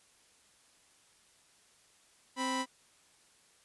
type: tone pair together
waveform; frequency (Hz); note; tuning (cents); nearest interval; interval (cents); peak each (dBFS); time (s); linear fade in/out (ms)
sawtooth; 261.6 / 987.7; C4 / B5; 0 / 0; octave + major seventh; 2300; -31 / -30; 2.36-2.66; 50
effects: white hiss -65 dBFS RMS until 3.64 s + resampled to 24000 Hz